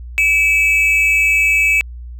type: tone pair together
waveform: triangle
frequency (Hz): 2300 / 2600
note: D7 / E7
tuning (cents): -37 / -24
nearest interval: major second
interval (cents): 213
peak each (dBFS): -13 / -11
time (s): 0.18-1.81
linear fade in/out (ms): 0
effects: added 60 Hz sine -28 dBFS peak until 2.19 s